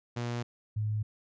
sawtooth / sine tone pair in turn, 119.7 / 106.73 Hz, A#2 / G#2, +46 / +48 cents, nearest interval major second, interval 198 cents, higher first, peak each -28 dBFS, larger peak neither, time 0.16-0.43 / 0.76-1.03 s, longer neither, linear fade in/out 10 ms, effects resampled to 16000 Hz

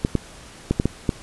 clicks, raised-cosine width 3 ms, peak -5 dBFS, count 6, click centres 0.049 / 0.153 / 0.71 / 0.799 / 0.856 / 1.092 s, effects pink hiss -43 dBFS RMS until 1.22 s + resampled to 24000 Hz

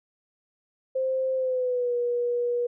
sine tone with pitch glide, 523.3 to 482.6 Hz, C5 to B4, 0 to -40 cents, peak -23 dBFS, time 0.95-2.67 s, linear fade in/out 10 ms, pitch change -140 cents, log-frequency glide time 1.35-1.95 s, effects none

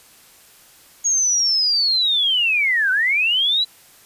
sine linear two-way sweep, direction down then up, 6645 to 1477 to 4008 Hz, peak -15 dBFS, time 1.04-3.65 s, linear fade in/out 20 ms, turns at 2.91 s, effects white hiss -49 dBFS RMS until 4.05 s + resampled to 32000 Hz

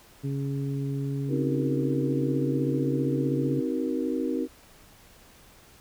harmonic tone, 138.59 Hz, C#3, in tune, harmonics 1 / 2 / 3, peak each -28 / -33 / -39 dBFS, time 0.23-3.61 s, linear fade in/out 20 ms
sine chord, C half-diminished seventh, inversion none, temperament just, 261.6 / 314 / 376.7 / 470.9 Hz, C4 / Eb4 / Gb4 / Bb4, 0 / +16 / +31 / +18 cents, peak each -29 / -30 / -33 / -33 dBFS, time 1.28-4.48 s, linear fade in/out 50 ms
effects pink hiss -54 dBFS RMS until 5.8 s

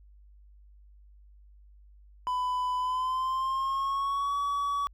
triangle tone with pitch glide, 1000 to 1135.5 Hz, B5 to C#6, +21 to +41 cents, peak -25 dBFS, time 2.27-4.87 s, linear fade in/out 0 ms, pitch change +220 cents, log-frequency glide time 2.77-4.37 s, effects added 50 Hz sine -52 dBFS peak until 4.93 s

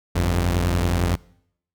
sawtooth tone pair together, 49 / 87.31 Hz, G1 / F2, 0 / 0 cents, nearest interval minor seventh, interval 1000 cents, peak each -19 / -16 dBFS, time 0.15-1.16 s, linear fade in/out 10 ms, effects noise-tail reverb RT60 0.7 s tail -23 dB re dry

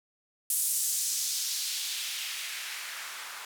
blue noise with band-pass filter sweep, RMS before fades -33 dBFS, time 0.5-3.45 s, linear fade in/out 2 ms, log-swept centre 9900 to 1100 Hz, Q 1.3, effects none

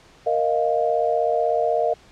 sine chord, Bb suspended fourth, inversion none, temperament equal, 466.2 / 622.3 / 698.5 Hz, Bb4 / Eb5 / F5, 0 / 0 / 0 cents, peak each -23 / -22 / -22 dBFS, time 0.26-1.94 s, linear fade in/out 10 ms, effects pink hiss -51 dBFS RMS until 2.11 s + low-pass 6000 Hz 12 dB/octave

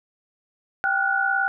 sine tone cluster, 783 / 1422 / 1481 Hz, G5 / F6 / F#6, -2 / +31 / +1 cents, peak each -25 / -25 / -22 dBFS, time 0.84-1.48 s, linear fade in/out 0 ms, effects none

